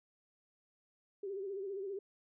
sine tone with vibrato, 392 Hz, G4, in tune, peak -38 dBFS, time 1.23-1.99 s, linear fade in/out 5 ms, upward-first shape sine, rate 15 Hz, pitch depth 74 cents each way, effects none

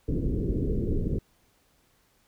pink low-pass noise, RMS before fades -27 dBFS, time 0.08-1.19 s, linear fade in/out 5 ms, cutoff 450 Hz, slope 48 dB/octave, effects pink hiss -66 dBFS RMS until 2.27 s

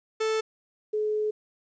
45% pulse / sine tone pair in turn, 439.4 / 426.2 Hz, A4 / G#4, -2 / +45 cents, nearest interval minor second, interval 53 cents, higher first, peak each -24 dBFS, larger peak neither, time 0.2-0.41 / 0.93-1.31 s, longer second, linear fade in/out 10 ms, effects resampled to 16000 Hz + 11-bit

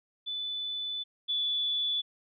sine tone pair in turn, 3492 / 3454 Hz, A7 / A7, -14 / -33 cents, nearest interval unison, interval 19 cents, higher first, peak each -32 / -27 dBFS, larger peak second, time 0.26-1.04 / 1.28-2.02 s, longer first, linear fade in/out 20 ms, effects none

